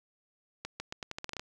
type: accelerating click train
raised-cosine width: 0.2 ms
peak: -20 dBFS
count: 11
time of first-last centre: 0.65-1.395 s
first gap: 150 ms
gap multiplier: 0.83
effects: none